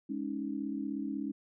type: chord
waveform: sine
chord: Ab suspended fourth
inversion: none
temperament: equal with one note detuned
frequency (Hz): 207.7 / 277.2 / 313.5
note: Ab3 / Db4 / Eb4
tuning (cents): 0 / 0 / +13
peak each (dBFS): -39 / -36 / -39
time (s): 0.09-1.32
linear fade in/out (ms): 10
effects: none